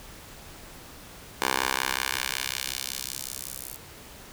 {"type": "tone with high-pass filter sweep", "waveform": "10% pulse", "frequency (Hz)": 65.41, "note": "C2", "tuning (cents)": 0, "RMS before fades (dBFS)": -31, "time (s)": [1.42, 3.76], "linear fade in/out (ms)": 0, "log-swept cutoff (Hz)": [700, 11000], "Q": 0.8, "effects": ["pink hiss -46 dBFS RMS until 4.32 s"]}